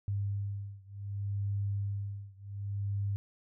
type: beating tone pair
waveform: sine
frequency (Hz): 100.1 / 100.76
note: G2 / G2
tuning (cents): +37 / +48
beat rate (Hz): 0.66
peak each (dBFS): -35 / -36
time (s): 0.08-3.16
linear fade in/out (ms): 0
effects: none